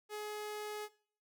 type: tone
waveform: sawtooth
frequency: 421.4 Hz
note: G#4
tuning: 25 cents sharp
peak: -36 dBFS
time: 0.09-0.89 s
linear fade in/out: 50 ms
effects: noise-tail reverb RT60 0.5 s tail -19 dB re dry